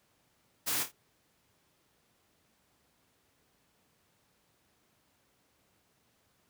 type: noise with echo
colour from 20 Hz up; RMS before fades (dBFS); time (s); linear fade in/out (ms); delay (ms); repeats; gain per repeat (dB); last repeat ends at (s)
white; -32; 0.66-0.84; 20; 27; 3; -8; 0.921
effects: pink hiss -71 dBFS RMS until 6.49 s + high-pass 80 Hz 12 dB/octave